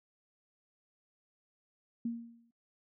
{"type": "tone with exponential decay", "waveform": "sine", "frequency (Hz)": 233.1, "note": "A#3", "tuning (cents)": 0, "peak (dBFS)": -30, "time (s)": [2.05, 2.51], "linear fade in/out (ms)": 5, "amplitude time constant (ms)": 100, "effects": ["noise-tail reverb RT60 0.3 s tail -26 dB re dry"]}